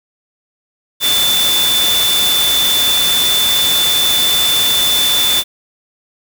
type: tone in noise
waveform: sine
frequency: 3519 Hz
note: A7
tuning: in tune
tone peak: -12 dBFS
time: 1-5.44 s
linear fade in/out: 50 ms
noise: white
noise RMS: -17 dBFS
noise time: 1-5.44 s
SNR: +2 dB
effects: none